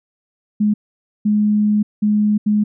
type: tone bursts at uneven times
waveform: sine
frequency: 209.9 Hz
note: G#3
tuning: 19 cents sharp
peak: -12 dBFS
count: 4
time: 0.6-0.74 / 1.25-1.83 / 2.02-2.38 / 2.46-2.64 s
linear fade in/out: 10 ms
effects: none